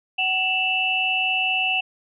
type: tone cluster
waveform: sine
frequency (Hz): 754 / 2670 / 2915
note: F#5 / E7 / F#7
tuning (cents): +32 / +22 / -26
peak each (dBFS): -27 / -21 / -26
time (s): 0.18-1.81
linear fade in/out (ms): 10
effects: none